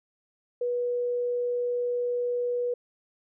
sine tone, 487 Hz, B4, 24 cents flat, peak -25 dBFS, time 0.61-2.74 s, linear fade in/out 5 ms, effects none

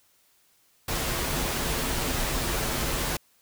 pink noise with comb filter, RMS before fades -28 dBFS, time 0.88-3.17 s, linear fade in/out 5 ms, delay 10 ms, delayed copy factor -0.5, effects white hiss -64 dBFS RMS until 3.41 s

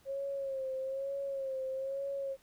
sine tone with vibrato, 540 Hz, C#5, 45 cents flat, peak -34 dBFS, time 0.05-2.37 s, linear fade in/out 50 ms, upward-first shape sine, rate 1.1 Hz, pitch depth 49 cents each way, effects pink hiss -66 dBFS RMS until 2.42 s

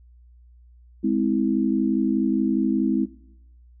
sine chord, Ab augmented, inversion none, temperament just, 207.7 / 259.6 / 324.5 Hz, Ab3 / C4 / E4, 0 / -13 / -27 cents, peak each -23 dBFS, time 1.03-3.06 s, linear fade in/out 20 ms, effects noise-tail reverb RT60 0.8 s tail -19 dB re dry + added 60 Hz sine -48 dBFS peak until 3.8 s

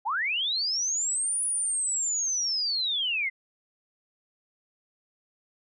sine linear two-way sweep, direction up then down, 751 to 9900 to 2010 Hz, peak -25 dBFS, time 0.05-3.3 s, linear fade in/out 20 ms, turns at 1.43 s, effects none

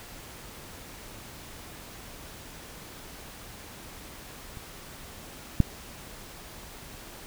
clicks, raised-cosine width 5 ms, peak -30 / -6 dBFS, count 2, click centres 4.572 / 5.603 s, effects pink hiss -45 dBFS RMS until 7.26 s

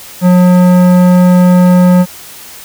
sine tone with tanh clipping, 180.1 Hz, F#3, 46 cents flat, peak -5 dBFS, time 0.21-2.06 s, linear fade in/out 50 ms, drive 15 dB, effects white hiss -31 dBFS RMS until 2.64 s

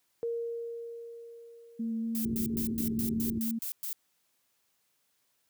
sine tone with exponential decay, 466.2 Hz, A#4, in tune, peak -29 dBFS, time 0.23-2.95 s, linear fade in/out 0 ms, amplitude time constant 590 ms
sine tone with vibrato, 226.2 Hz, A3, 48 cents sharp, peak -30 dBFS, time 1.79-3.59 s, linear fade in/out 10 ms, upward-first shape square, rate 4.2 Hz, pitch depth 11 cents each way
violet noise bursts, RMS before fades -36 dBFS, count 9, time 2.15-3.93 s, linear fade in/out 0 ms, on 100 ms, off 110 ms
pink low-pass noise, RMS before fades -36 dBFS, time 2.24-3.39 s, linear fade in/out 10 ms, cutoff 410 Hz, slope 96 dB/octave
effects white hiss -74 dBFS RMS until 5.49 s + high-pass 80 Hz 12 dB/octave

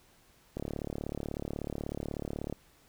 click train, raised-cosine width 2 ms, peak -22 dBFS, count 72, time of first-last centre 0.57-2.526 s, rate 36.3 Hz, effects pink hiss -63 dBFS RMS until 2.88 s

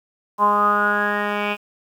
10% pulse tone with low-pass filter sweep, 206.4 Hz, G#3, 10 cents flat, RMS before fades -19 dBFS, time 0.38-1.57 s, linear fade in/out 50 ms, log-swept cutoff 1000 to 2500 Hz, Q 9.5, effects 8-bit

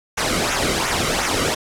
pink noise with flanger, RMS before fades -20 dBFS, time 0.17-1.55 s, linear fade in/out 10 ms, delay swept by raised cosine 0.22 to 1.19 ms, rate 2.8 Hz, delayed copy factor -0.65, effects low-pass 9000 Hz 12 dB/octave

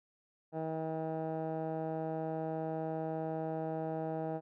15% pulse tone with low-pass filter, 159.7 Hz, D#3, 45 cents sharp, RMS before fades -37 dBFS, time 0.52-4.41 s, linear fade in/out 50 ms, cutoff 810 Hz, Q 2.8, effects none

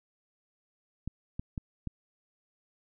clicks, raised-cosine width 5 ms, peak -22 dBFS, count 4, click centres 1.076 / 1.395 / 1.578 / 1.873 s, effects none

